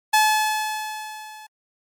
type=tone with level ramp; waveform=sawtooth; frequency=860 Hz; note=A5; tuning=40 cents flat; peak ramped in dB=-9 to -36 dBFS; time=0.13-1.47 s; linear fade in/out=10 ms; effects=MP3 64 kbps